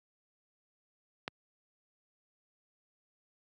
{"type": "click", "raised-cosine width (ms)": 0.3, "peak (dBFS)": -19, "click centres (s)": 1.279, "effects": ["high-pass 100 Hz 12 dB/octave"]}